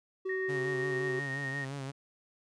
triangle tone, 378.5 Hz, F#4, 39 cents sharp, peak -30 dBFS, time 0.25-1.2 s, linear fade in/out 10 ms
sine tone with tremolo, 1855 Hz, A#6, 9 cents flat, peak -34 dBFS, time 0.29-1.65 s, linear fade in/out 5 ms, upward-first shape sine, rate 7.9 Hz, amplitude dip 25%
sawtooth tone with vibrato, 137.5 Hz, C#3, 14 cents flat, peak -33 dBFS, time 0.48-1.92 s, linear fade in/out 20 ms, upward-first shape sine, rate 5.7 Hz, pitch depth 60 cents each way
effects resampled to 22050 Hz

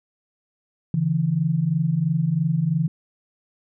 sine tone pair together, 141.8 / 164.81 Hz, C#3 / E3, +40 / 0 cents, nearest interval minor third, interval 260 cents, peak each -23 / -20 dBFS, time 0.94-2.88 s, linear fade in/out 2 ms, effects none

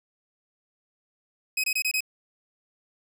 sawtooth tone bursts, 2532 Hz, D#7, 30 cents sharp, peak -20 dBFS, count 5, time 1.57-2.006 s, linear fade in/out 5 ms, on 68 ms, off 24 ms, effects none

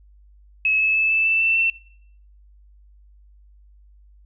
sine tone with pitch steps, 2580 / 2598 / 2616 / 2634 / 2653 / 2671 / 2690 Hz, E7 / E7 / E7 / E7 / E7 / E7 / E7, -38 / -26 / -14 / -2 / +10 / +22 / +34 cents, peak -16 dBFS, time 0.65-1.7 s, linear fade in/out 2 ms, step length 150 ms, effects noise-tail reverb RT60 0.7 s tail -24 dB re dry + added 50 Hz sine -48 dBFS peak until 4.25 s

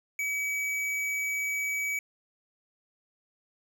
sine tone with tanh clipping, 2279 Hz, C#7, 47 cents sharp, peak -30 dBFS, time 0.19-1.99 s, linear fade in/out 2 ms, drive 15 dB, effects none

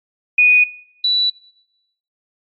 sine tone pair in turn, 2474 / 3950 Hz, D#7 / B7, -10 / 0 cents, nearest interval minor sixth, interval 810 cents, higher second, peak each -8 / -13 dBFS, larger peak first, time 0.38-0.64 / 1.04-1.3 s, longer neither, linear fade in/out 5 ms, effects noise-tail reverb RT60 0.9 s tail -24 dB re dry + AAC 48 kbps

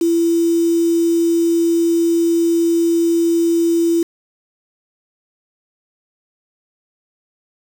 sine tone with quantisation, 336.3 Hz, E4, 35 cents sharp, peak -12 dBFS, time 0.01-4.03 s, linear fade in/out 5 ms, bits 5, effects none

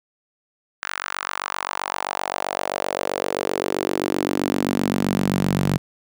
sawtooth tone with high-pass filter sweep, 47.69 Hz, G1, 47 cents flat, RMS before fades -24 dBFS, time 0.82-5.78 s, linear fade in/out 10 ms, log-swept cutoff 1500 to 150 Hz, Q 2.6, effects none

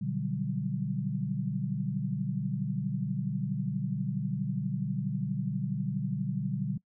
sine chord, G major seventh, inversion first, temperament just, 122.5 / 147 / 183.75 / 196 Hz, B2 / D3 / F#3 / G3, -14 / +2 / -12 / 0 cents, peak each -36 / -33 / -35 / -35 dBFS, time 0.01-6.78 s, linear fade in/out 10 ms, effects noise-tail reverb RT60 0.1 s tail -22 dB re dry

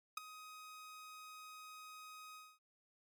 sawtooth tone with ADSR envelope, 1256 Hz, D#6, 16 cents sharp, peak -31 dBFS, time 0.17-2.59 s, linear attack 5 ms, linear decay 9 ms, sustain -17 dB, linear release 240 ms, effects MP3 96 kbps

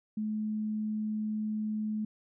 sine tone, 214.5 Hz, A3, 44 cents flat, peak -30 dBFS, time 0.17-2.05 s, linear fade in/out 5 ms, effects none

